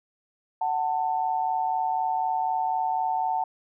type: tone pair together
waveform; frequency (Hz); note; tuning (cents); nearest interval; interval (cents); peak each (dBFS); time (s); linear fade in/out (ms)
sine; 746 / 890; F#5 / A5; +14 / +20; minor third; 306; -26; 0.61-3.44; 5
effects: none